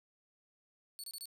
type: tone bursts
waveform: 20% pulse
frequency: 4435 Hz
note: C#8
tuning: in tune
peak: -37 dBFS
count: 4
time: 0.99-1.256 s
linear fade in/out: 0 ms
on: 47 ms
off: 26 ms
effects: none